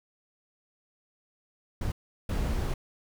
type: noise bursts at uneven times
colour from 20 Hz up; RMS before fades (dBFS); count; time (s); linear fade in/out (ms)
brown; -29; 2; 1.81-1.92 / 2.29-2.74; 5
effects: none